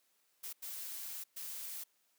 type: noise bursts at uneven times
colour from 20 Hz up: blue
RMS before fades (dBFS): -44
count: 3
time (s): 0.43-0.53 / 0.62-1.24 / 1.36-1.84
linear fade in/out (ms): 10
effects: white hiss -75 dBFS RMS until 2.18 s + high-pass 200 Hz 12 dB/octave